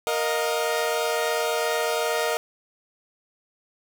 sawtooth chord, Bb suspended fourth, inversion none, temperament equal with one note detuned, 466.2 / 622.3 / 710.7 Hz, Bb4 / Eb5 / F5, 0 / 0 / +30 cents, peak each -22 / -23 / -26 dBFS, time 0.07-2.37 s, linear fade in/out 0 ms, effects none

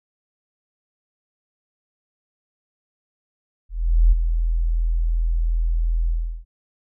sine tone with ADSR envelope, 41.37 Hz, E1, 7 cents sharp, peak -9 dBFS, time 3.69-6.45 s, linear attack 430 ms, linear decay 15 ms, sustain -8 dB, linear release 360 ms, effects none

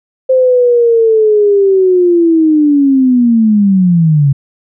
sine linear sweep, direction down, 523.3 to 135.2 Hz, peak -5 dBFS, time 0.29-4.33 s, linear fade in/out 10 ms, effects none

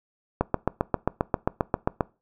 click train, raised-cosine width 1 ms, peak -7 dBFS, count 13, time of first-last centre 0.41-2.008 s, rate 7.51 Hz, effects noise-tail reverb RT60 0.3 s tail -22 dB re dry

